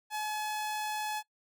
sawtooth tone, 852 Hz, G#5, 44 cents sharp, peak -29 dBFS, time 0.1-1.23 s, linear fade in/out 50 ms, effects noise-tail reverb RT60 0.1 s tail -22 dB re dry

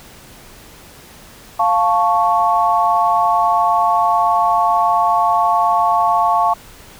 sine chord, F augmented, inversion none, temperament equal, 698.5 / 880 / 1108.7 Hz, F5 / A5 / C#6, 0 / 0 / 0 cents, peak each -16 dBFS, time 1.59-6.54 s, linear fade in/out 10 ms, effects pink hiss -41 dBFS RMS until 6.99 s

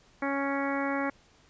harmonic tone, 277.5 Hz, C#4, 2 cents sharp, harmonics 1 / 2 / 3 / 4 / 5 / 6 / 7 / 8, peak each -31 / -34 / -36 / -37 / -38 / -39 / -39 / -40 dBFS, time 0.22-1.1 s, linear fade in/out 5 ms, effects pink hiss -61 dBFS RMS until 1.49 s + resampled to 16000 Hz

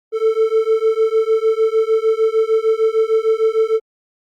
triangle beating tone pair, 440 / 446.6 Hz, A4 / A4, 0 / +26 cents, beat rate 6.6 Hz, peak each -14 dBFS, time 0.12-3.8 s, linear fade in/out 50 ms, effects Opus 48 kbps

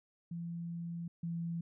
sine tone pair in turn, 169.7 / 168.43 Hz, F3 / E3, -49 / +38 cents, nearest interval unison, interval 13 cents, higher first, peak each -38 / -35 dBFS, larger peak second, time 0.31-1.08 / 1.23-1.61 s, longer first, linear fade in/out 5 ms, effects none

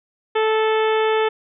harmonic tone, 437.8 Hz, A4, 9 cents flat, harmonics 1 / 2 / 3 / 4 / 5 / 6 / 7 / 8, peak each -17 / -23 / -27 / -29 / -31 / -33 / -34 / -35 dBFS, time 0.35-1.29 s, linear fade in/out 10 ms, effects none

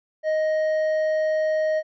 sine tone with hard clipping, 624 Hz, D#5, 5 cents sharp, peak -21 dBFS, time 0.23-1.83 s, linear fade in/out 50 ms, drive 5 dB, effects resampled to 16000 Hz

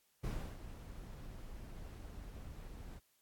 brown noise with ADSR envelope, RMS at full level -37 dBFS, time 0.23-3 s, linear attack 16 ms, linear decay 320 ms, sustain -12 dB, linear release 25 ms, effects white hiss -75 dBFS RMS until 3.21 s + AAC 64 kbps

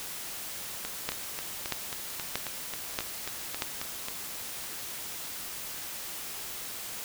two click trains, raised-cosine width 0.2 ms, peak -11 / -17 dBFS, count 5 / 13, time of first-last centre 1.09-3.622 / 0.85-4.085 s, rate 1.58 / 3.71 Hz, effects white hiss -39 dBFS RMS until 7.04 s

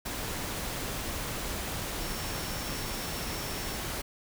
sine tone in noise, 5450 Hz, F8, 43 cents flat, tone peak -45 dBFS, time 2-3.77 s, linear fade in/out 10 ms, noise pink, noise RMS -35 dBFS, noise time 0.05-4.02 s, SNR -13 dB, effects none

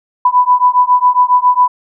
sine beating tone pair, 990 / 997.3 Hz, B5 / B5, +4 / +17 cents, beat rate 7.3 Hz, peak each -10 dBFS, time 0.25-1.68 s, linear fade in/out 5 ms, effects none

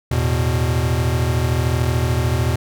square chord, E suspended fourth, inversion none, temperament equal, 82.41 / 110 / 123.47 Hz, E2 / A2 / B2, 0 / 0 / 0 cents, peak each -21 / -25 / -20 dBFS, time 0.11-2.56 s, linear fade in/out 5 ms, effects none

